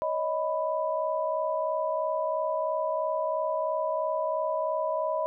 sine tone cluster, 566 / 629 / 991 Hz, C#5 / D#5 / B5, +36 / +19 / +6 cents, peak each -33 / -28 / -31 dBFS, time 0.02-5.26 s, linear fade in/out 0 ms, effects none

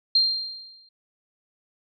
sine tone with exponential decay, 4186 Hz, C8, in tune, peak -14 dBFS, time 0.15-0.89 s, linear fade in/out 5 ms, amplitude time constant 160 ms, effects none

